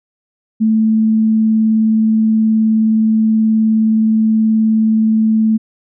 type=tone with vibrato; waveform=sine; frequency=219.8 Hz; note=A3; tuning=2 cents flat; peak=-9 dBFS; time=0.6-5.58 s; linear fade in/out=20 ms; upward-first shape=triangle; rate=19 Hz; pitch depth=10 cents each way; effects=none